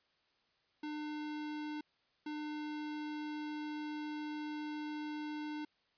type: tone bursts at uneven times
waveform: square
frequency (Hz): 301.2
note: D4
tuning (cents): +44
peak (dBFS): -40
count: 2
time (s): 0.83-1.81 / 2.26-5.65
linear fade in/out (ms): 5
effects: white hiss -75 dBFS RMS until 5.97 s + resampled to 11025 Hz